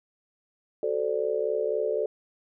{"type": "chord", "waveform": "sine", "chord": "D dominant seventh", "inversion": "first", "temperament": "equal with one note detuned", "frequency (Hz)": [376.2, 440, 523.3, 587.3], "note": ["F#4", "A4", "C5", "D5"], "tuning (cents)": [29, 0, 0, 0], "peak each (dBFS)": [-33, -27, -33, -30], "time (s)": [0.83, 2.06], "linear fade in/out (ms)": 2, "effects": []}